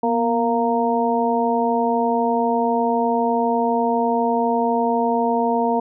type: harmonic tone with a mistuned harmonic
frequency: 232 Hz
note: A#3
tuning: 8 cents flat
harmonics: 1 / 2 / 3 / 4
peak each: -22 / -22 / -22 / -22 dBFS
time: 0.03-5.8 s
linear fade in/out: 5 ms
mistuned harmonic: 1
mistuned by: +56 cents
effects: none